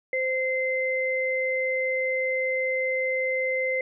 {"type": "tone pair together", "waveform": "sine", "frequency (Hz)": [518.9, 2072], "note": ["C5", "C7"], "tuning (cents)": [-14, -17], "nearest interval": "2 octaves", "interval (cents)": 2397, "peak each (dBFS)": -26, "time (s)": [0.13, 3.81], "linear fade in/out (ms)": 2, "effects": []}